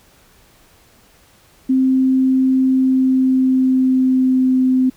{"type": "tone with pitch glide", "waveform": "sine", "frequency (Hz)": [261.6, 257.8], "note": ["C4", "C4"], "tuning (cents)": [0, -26], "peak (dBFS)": -11, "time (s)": [1.69, 4.9], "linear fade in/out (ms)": 10, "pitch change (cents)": -26, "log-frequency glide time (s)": [2.66, 4.66], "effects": ["pink hiss -51 dBFS RMS until 4.96 s"]}